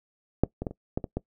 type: clicks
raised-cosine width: 2 ms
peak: -6 / -18 / -16 / -26 / -13 / -19 / -15 dBFS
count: 7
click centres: 0.436 / 0.62 / 0.668 / 0.71 / 0.975 / 1.042 / 1.17 s
effects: noise-tail reverb RT60 0.1 s tail -21 dB re dry